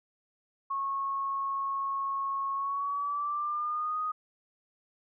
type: tone with pitch glide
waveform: sine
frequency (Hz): 1096 to 1244.5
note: C#6 to D#6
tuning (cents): -20 to 0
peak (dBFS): -29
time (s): 0.7-4.12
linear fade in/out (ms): 10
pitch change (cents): +220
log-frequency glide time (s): 2.54-3.99
effects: none